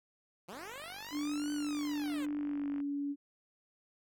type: linear two-way sweep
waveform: 10% pulse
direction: up then down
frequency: 160 to 1533 to 491.5 Hz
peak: -36 dBFS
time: 0.48-2.26 s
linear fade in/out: 10 ms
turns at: 1.52 s
type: click train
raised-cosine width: 0.5 ms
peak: -36 dBFS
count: 111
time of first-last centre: 0.53-2.803 s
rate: 48.4 Hz
type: tone with pitch glide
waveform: sine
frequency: 293.7 to 284.5 Hz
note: D4 to C#4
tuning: 0 to +45 cents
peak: -33 dBFS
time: 1.11-3.16 s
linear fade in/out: 50 ms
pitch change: -55 cents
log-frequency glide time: 2.37-2.69 s
effects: none